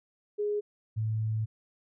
sine tone pair in turn, 415.3 / 109.68 Hz, G#4 / A2, 0 / -5 cents, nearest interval octave + major seventh, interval 2305 cents, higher first, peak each -27 dBFS, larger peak neither, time 0.38-0.61 / 0.96-1.46 s, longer second, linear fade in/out 20 ms, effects none

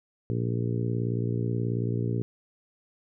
harmonic tone, 58.5 Hz, A#1, 7 cents sharp, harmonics 2 / 3 / 4 / 5 / 6 / 7 / 8, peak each -27 / -34 / -36 / -37 / -38 / -36 / -42 dBFS, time 0.3-2.22 s, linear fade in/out 0 ms, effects none

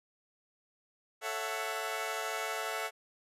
15% pulse chord, F# minor seventh, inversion first, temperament equal with one note detuned, 440 / 554.4 / 666.1 / 740 Hz, A4 / C#5 / E5 / F#5, 0 / 0 / +18 / 0 cents, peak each -33 / -36 / -32 / -34 dBFS, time 1.21-2.91 s, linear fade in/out 50 ms, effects resampled to 32000 Hz

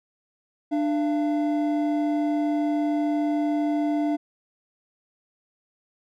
triangle tone pair together, 297.1 / 682.2 Hz, D4 / F5, +20 / -41 cents, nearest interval octave + major second, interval 1439 cents, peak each -20 / -27 dBFS, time 0.71-4.17 s, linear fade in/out 20 ms, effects none

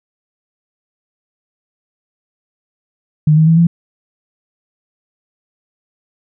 sine tone with pitch steps, 152.8 / 158.01 / 163.39 / 168.96 Hz, D#3 / D#3 / E3 / E3, -31 / +27 / -15 / +43 cents, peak -6 dBFS, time 3.27-3.67 s, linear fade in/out 5 ms, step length 100 ms, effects none

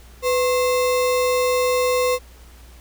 sine tone with sample-and-hold, 500 Hz, B4, 21 cents sharp, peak -16 dBFS, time 0.22-2.19 s, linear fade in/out 50 ms, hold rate 1575 Hz, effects added 60 Hz sine -43 dBFS peak until 2.8 s + pink hiss -50 dBFS RMS until 2.8 s

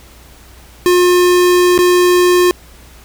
square tone with dropouts, 357.4 Hz, F4, 40 cents sharp, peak -8 dBFS, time 0.86-2.51 s, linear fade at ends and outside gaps 0 ms, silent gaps 1.778-1.789 s, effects added 60 Hz sine -41 dBFS peak until 3.04 s + pink hiss -42 dBFS RMS until 3.04 s

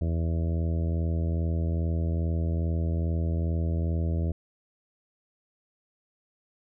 harmonic tone, 82.41 Hz, E2, in tune, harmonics 1 / 2 / 3 / 4 / 5 / 6 / 7 / 8, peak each -25 / -32 / -39 / -39 / -43 / -45 / -44 / -46 dBFS, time 0.01-4.32 s, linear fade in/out 5 ms, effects none

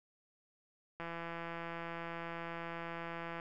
click train, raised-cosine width 0.5 ms, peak -28 dBFS, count 404, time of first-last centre 1-3.399 s, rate 168 Hz, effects none

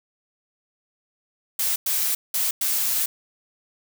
blue noise bursts at uneven times, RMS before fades -23 dBFS, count 4, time 1.59-1.76 / 1.86-2.15 / 2.34-2.51 / 2.61-3.06 s, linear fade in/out 5 ms, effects none

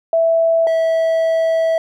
sine / triangle tone pair in turn, 659.3 / 652.5 Hz, E5 / E5, 0 / -18 cents, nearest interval unison, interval 18 cents, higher first, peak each -11 dBFS, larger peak neither, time 0.13-0.67 / 0.67-1.78 s, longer second, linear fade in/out 2 ms, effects none

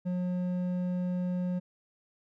sine tone with hard clipping, 180 Hz, F#3, 47 cents flat, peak -30 dBFS, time 0.05-1.6 s, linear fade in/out 20 ms, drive 6 dB, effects none

